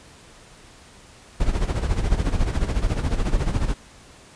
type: noise with tremolo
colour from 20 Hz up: brown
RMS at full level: -19 dBFS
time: 1.4-3.74 s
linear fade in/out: 5 ms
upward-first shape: sine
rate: 14 Hz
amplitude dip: 70%
effects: pink hiss -48 dBFS RMS until 4.35 s + resampled to 22050 Hz